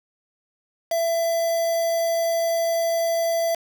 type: tone with quantisation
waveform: triangle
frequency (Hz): 668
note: E5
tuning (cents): +23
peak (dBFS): -18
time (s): 0.91-3.55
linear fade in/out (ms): 5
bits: 5
effects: none